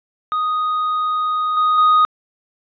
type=tone with level steps; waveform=triangle; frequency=1244.5 Hz; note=D#6; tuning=in tune; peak=-15 / -11 / -8 dBFS; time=0.32-2.05 s; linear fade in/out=0 ms; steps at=1.57 / 1.78 s; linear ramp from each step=2 ms; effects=resampled to 11025 Hz